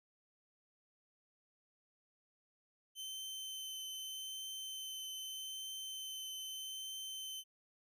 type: tone with vibrato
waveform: sawtooth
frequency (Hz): 3077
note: G7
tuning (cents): -33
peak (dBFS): -40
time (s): 2.95-7.44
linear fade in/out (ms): 50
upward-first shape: triangle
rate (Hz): 0.81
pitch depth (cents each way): 10
effects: none